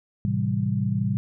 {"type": "chord", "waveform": "sine", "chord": "A minor seventh", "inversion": "none", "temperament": "equal", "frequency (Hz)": [110, 130.81, 164.81, 196], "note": ["A2", "C3", "E3", "G3"], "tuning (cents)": [0, 0, 0, 0], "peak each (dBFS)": [-26, -27, -31, -26], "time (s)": [0.25, 1.17], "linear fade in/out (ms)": 0, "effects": []}